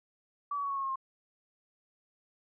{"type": "tone with pitch steps", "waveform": "sine", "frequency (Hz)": [1149, 1134.5, 1120.2, 1106, 1092.1, 1078.3, 1064.6], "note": ["D6", "C#6", "C#6", "C#6", "C#6", "C#6", "C6"], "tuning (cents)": [-38, 40, 18, -4, -26, -48, 30], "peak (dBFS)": -31, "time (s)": [0.51, 0.958], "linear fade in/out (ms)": 5, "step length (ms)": 64, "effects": []}